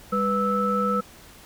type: tone cluster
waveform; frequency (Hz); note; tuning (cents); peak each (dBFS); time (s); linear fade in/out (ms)
sine; 201.7 / 493.2 / 1311; G3 / B4 / E6; +50 / -2 / -10; -25 / -26 / -23; 0.12-1.01; 10
effects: tanh soft clip ceiling -11 dBFS + pink hiss -48 dBFS RMS until 1.45 s